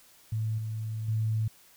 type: tone with level steps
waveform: sine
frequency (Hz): 110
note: A2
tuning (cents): 0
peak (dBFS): -27 / -31 / -25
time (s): 0.32-1.48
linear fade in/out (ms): 5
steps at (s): 0.58 / 1.08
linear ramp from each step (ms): 5
effects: white hiss -58 dBFS RMS until 1.76 s